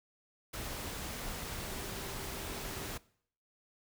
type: tone in noise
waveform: sine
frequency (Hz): 392.1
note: G4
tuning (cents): 0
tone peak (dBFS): -51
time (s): 1.67-2.92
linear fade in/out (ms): 10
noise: pink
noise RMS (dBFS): -41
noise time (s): 0.53-2.98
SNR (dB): -13
effects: noise-tail reverb RT60 0.6 s tail -21 dB re dry